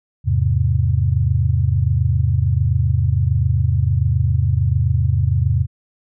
sine chord, E augmented, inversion none, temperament equal, 82.41 / 103.83 / 130.81 Hz, E2 / G#2 / B#2, 0 / 0 / 0 cents, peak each -18 dBFS, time 0.24-5.67 s, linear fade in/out 50 ms, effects none

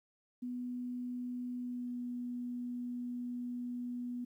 sine tone with pitch glide, 246.9 to 244.5 Hz, B3 to B3, 0 to -17 cents, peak -37 dBFS, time 0.42-4.25 s, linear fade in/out 10 ms, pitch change -17 cents, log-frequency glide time 1.56-1.98 s, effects 12-bit

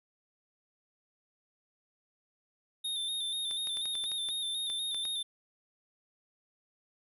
square tone with vibrato, 3635 Hz, A#7, 44 cents flat, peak -33 dBFS, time 2.84-5.23 s, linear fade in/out 10 ms, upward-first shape square, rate 4.1 Hz, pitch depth 38 cents each way
clicks, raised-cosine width 0.2 ms, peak -28 dBFS, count 11, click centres 3.511 / 3.672 / 3.771 / 3.856 / 3.953 / 4.04 / 4.117 / 4.288 / 4.7 / 4.946 / 5.053 s
effects none

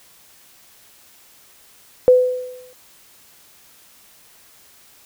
sine tone with exponential decay, 503 Hz, B4, 32 cents sharp, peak -5 dBFS, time 2.08-2.73 s, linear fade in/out 0 ms, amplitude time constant 140 ms, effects white hiss -50 dBFS RMS until 5.05 s

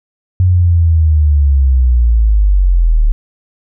sine linear sweep, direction down, 92.5 to 36.17 Hz, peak -6 dBFS, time 0.4-3.12 s, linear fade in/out 0 ms, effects none

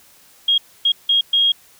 sine tone bursts at uneven times, 3264 Hz, G#7, 31 cents flat, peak -12 dBFS, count 4, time 0.48-0.58 / 0.85-0.92 / 1.09-1.21 / 1.33-1.52 s, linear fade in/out 5 ms, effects white hiss -50 dBFS RMS until 1.79 s

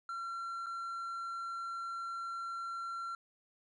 triangle tone with dropouts, 1364 Hz, F6, 41 cents flat, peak -36 dBFS, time 0.09-3.15 s, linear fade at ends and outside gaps 2 ms, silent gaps 0.661-0.666 s, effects resampled to 24000 Hz

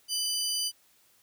25% pulse tone pair together, 2996 / 4769 Hz, F#7 / D8, +21 / +26 cents, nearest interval minor sixth, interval 805 cents, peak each -29 / -25 dBFS, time 0.08-0.72 s, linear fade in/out 50 ms, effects white hiss -64 dBFS RMS until 1.22 s

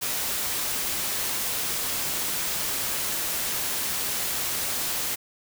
white noise, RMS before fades -28 dBFS, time 0.01-5.16 s, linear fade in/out 20 ms, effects none

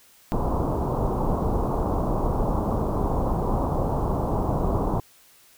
pink low-pass noise, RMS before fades -24 dBFS, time 0.32-5 s, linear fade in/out 0 ms, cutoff 1100 Hz, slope 48 dB/octave, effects white hiss -55 dBFS RMS until 5.57 s

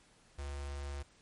square tone with notch filter, 70.6 Hz, C#2, 32 cents sharp, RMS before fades -41 dBFS, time 0.38-1.03 s, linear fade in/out 10 ms, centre 190 Hz, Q 0.74, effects pink hiss -65 dBFS RMS until 1.21 s + MP3 48 kbps

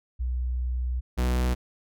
sine / 45% pulse tone pair in turn, 62 / 62 Hz, B1 / B1, +7 / +7 cents, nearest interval unison, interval 0 cents, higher neither, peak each -25 / -22 dBFS, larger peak second, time 0.19-1.01 / 1.17-1.55 s, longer first, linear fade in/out 20 ms, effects none

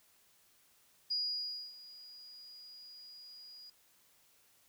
sine tone with ADSR envelope, 4886 Hz, D#8, 32 cents flat, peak -31 dBFS, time 1.1-3.7 s, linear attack 14 ms, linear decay 610 ms, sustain -19 dB, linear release 5 ms, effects white hiss -68 dBFS RMS until 4.68 s

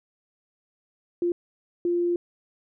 sine tone bursts at uneven times, 348 Hz, F4, 6 cents flat, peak -21 dBFS, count 2, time 1.22-1.32 / 1.85-2.16 s, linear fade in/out 2 ms, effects none

